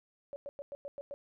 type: tone bursts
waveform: sine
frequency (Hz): 566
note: C#5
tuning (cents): +36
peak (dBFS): -39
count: 7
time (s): 0.33-1.14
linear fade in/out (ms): 0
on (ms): 30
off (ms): 100
effects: none